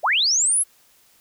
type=linear sweep; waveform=sine; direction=up; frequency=485.3 to 11175 Hz; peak=-16 dBFS; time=0.03-0.64 s; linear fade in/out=20 ms; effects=white hiss -57 dBFS RMS until 1.2 s